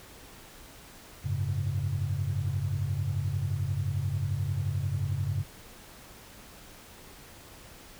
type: chord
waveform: sine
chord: F# suspended second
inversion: none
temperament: equal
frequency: 92.5 / 103.83 / 138.59 Hz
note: F#2 / G#2 / C#3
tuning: 0 / 0 / 0 cents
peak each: -31 dBFS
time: 1.24-5.44 s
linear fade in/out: 20 ms
effects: tanh soft clip ceiling -19 dBFS + pink hiss -50 dBFS RMS until 7.99 s